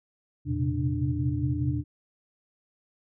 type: tone cluster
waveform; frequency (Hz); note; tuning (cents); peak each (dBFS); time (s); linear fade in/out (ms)
sine; 83.4 / 116.7 / 128.8 / 133.7 / 296; E2 / A#2 / C3 / C3 / D4; +21 / +2 / -27 / +38 / +14; -31; 0.45-1.84; 50
effects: none